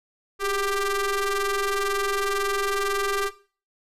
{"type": "ring-modulated tone", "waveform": "sawtooth", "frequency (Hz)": 392, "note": "G4", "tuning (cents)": 0, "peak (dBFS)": -16, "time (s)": [0.39, 3.31], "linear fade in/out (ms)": 50, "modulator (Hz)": 795, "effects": ["noise-tail reverb RT60 0.4 s tail -18 dB re dry", "resampled to 32000 Hz"]}